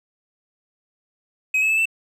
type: tone with pitch steps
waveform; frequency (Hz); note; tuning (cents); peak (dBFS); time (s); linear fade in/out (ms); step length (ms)
triangle; 2535 / 2590 / 2617 / 2662; D#7 / E7 / E7 / E7; +32 / -31 / -13 / +16; -15; 1.54-1.856; 5; 79
effects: none